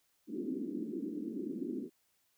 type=band-pass noise; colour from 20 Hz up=pink; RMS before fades=-39 dBFS; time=0.27-1.9 s; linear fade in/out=50 ms; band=220 to 360 Hz; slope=48 dB/octave; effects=white hiss -75 dBFS RMS until 2.37 s